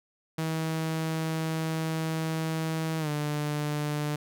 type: tone with pitch glide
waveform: sawtooth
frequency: 160.3 to 148.7 Hz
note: E3 to D3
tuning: -48 to +22 cents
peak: -24 dBFS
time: 0.38-4.16 s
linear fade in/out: 5 ms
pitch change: -130 cents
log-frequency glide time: 2.99-3.09 s
effects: none